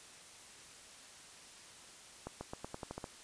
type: accelerating click train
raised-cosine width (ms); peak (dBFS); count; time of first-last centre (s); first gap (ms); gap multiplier
1; -27; 9; 2.27-3.042; 140; 0.89
effects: white hiss -55 dBFS RMS until 3.23 s + resampled to 22050 Hz